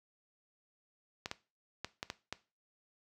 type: clicks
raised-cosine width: 0.2 ms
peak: -20 dBFS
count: 6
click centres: 1.259 / 1.314 / 1.846 / 2.029 / 2.101 / 2.326 s
effects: noise-tail reverb RT60 0.3 s tail -17 dB re dry + high-pass 60 Hz 12 dB/octave